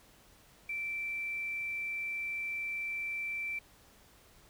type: tone with quantisation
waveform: sine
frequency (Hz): 2338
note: D7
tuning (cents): -8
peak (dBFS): -34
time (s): 0.69-3.59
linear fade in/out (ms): 5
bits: 10
effects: pink hiss -61 dBFS RMS until 4.49 s